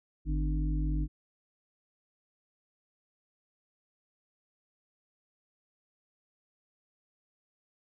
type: harmonic tone with a mistuned harmonic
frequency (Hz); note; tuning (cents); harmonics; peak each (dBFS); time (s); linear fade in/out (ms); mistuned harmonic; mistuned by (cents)
50.4; G1; +49; 1 / 3 / 5 / 6; -28 / -35 / -42 / -38; 0.25-1.08; 50; 5; +48
effects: none

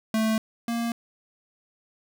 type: tone pair in turn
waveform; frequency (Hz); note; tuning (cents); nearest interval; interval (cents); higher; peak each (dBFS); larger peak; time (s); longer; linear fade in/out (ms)
square; 220.2 / 233.3; A3 / A#3; +2 / +2; minor second; 100; second; -22 / -26; first; 0.14-0.38 / 0.68-0.92; neither; 2
effects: none

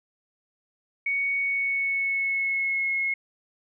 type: tone with pitch glide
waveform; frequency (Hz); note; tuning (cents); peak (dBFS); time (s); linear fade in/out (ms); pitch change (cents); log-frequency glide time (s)
sine; 2230 to 2170; C#7 to C#7; +10 to -37; -23; 1.06-3.14; 5; -47; 1.38-2.91
effects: none

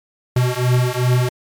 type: beating tone pair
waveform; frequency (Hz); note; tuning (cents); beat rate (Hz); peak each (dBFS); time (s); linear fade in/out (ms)
square; 123.47 / 126.07; B2 / B2; 0 / +36; 2.6; -18; 0.36-1.29; 5
effects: MP3 96 kbps

